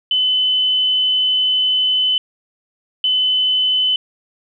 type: tone bursts at uneven times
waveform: sine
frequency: 3024 Hz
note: F#7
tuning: 37 cents sharp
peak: -13 dBFS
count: 2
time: 0.11-2.18 / 3.04-3.96 s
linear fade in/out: 2 ms
effects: none